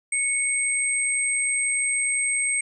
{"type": "tone pair together", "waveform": "sine", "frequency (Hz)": [2217, 8370], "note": ["C#7", "C9"], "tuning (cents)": [0, 0], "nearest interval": "octave + major seventh", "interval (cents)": 2300, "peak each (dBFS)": [-25, -23], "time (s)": [0.12, 2.61], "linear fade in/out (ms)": 5, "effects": []}